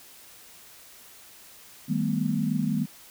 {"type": "tone cluster", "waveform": "sine", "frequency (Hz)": [157.2, 196.4, 220, 246.5], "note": ["D#3", "G3", "A3", "B3"], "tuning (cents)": [18, 4, 0, -3], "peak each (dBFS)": -29, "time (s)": [1.88, 2.86], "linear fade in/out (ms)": 20, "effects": ["white hiss -50 dBFS RMS until 3.1 s"]}